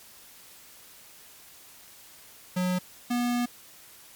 square tone pair in turn, 181.7 / 242.5 Hz, F#3 / B3, -31 / -31 cents, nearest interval perfect fourth, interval 500 cents, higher second, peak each -25 dBFS, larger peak neither, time 2.56-2.79 / 3.1-3.46 s, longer second, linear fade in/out 10 ms, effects white hiss -51 dBFS RMS until 4.15 s + MP3 96 kbps

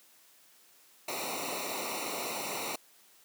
pink noise with comb filter, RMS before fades -36 dBFS, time 1.08-2.76 s, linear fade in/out 5 ms, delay 0.61 ms, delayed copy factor -0.9, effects white hiss -61 dBFS RMS until 3.24 s + high-pass 200 Hz 12 dB/octave

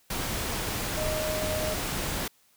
sine tone in noise, 620 Hz, D#5, 6 cents flat, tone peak -30 dBFS, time 0.97-1.74 s, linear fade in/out 5 ms, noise pink, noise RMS -31 dBFS, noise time 0.1-2.28 s, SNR -2 dB, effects white hiss -64 dBFS RMS until 2.56 s

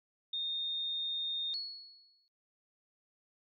sine tone, 3668 Hz, A#7, 29 cents flat, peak -33 dBFS, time 0.33-1.54 s, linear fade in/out 5 ms
sine tone with exponential decay, 4367 Hz, C#8, 27 cents flat, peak -33 dBFS, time 1.54-2.28 s, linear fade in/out 0 ms, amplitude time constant 160 ms
effects MP3 32 kbps

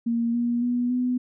sine tone with pitch steps, 233.1 / 238.4 / 243.8 / 249.4 Hz, A#3 / A#3 / B3 / B3, 0 / +39 / -22 / +17 cents, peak -21 dBFS, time 0.06-1.18 s, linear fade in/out 10 ms, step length 280 ms, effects none

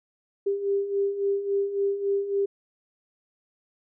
sine beating tone pair, 395.6 / 399.2 Hz, G4 / G4, +16 / +32 cents, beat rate 3.6 Hz, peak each -30 / -24 dBFS, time 0.46-2.46 s, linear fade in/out 10 ms, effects none

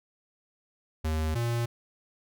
square tone pair in turn, 78.6 / 117.9 Hz, D#2 / A#2, +18 / +20 cents, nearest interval perfect fifth, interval 702 cents, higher second, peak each -27 dBFS, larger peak neither, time 1.04-1.35 / 1.35-1.66 s, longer neither, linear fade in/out 10 ms, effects none

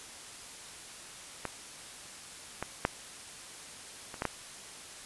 clicks, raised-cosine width 0.5 ms, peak -18 / -18 / -10 / -26 / -16 / -14 dBFS, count 6, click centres 1.453 / 2.626 / 2.851 / 4.142 / 4.221 / 4.253 s, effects white hiss -47 dBFS RMS until 5.05 s + resampled to 24000 Hz

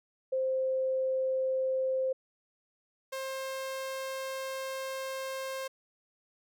sine / sawtooth tone pair in turn, 523.3 / 530.9 Hz, C5 / C5, 0 / +25 cents, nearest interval unison, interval 25 cents, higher second, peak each -27 / -31 dBFS, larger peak first, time 0.32-2.13 / 3.12-5.68 s, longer second, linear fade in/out 10 ms, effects none

